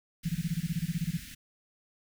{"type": "band-stop noise", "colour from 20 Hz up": "pink", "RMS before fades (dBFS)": -45, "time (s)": [0.23, 1.35], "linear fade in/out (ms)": 10, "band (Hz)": [250, 1600], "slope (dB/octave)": 48}
{"type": "tone bursts", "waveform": "sine", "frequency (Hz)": 166.4, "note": "E3", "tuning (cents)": 17, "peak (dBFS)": -26, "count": 15, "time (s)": [0.25, 1.173], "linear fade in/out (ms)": 10, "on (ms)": 41, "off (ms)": 22}
{"effects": []}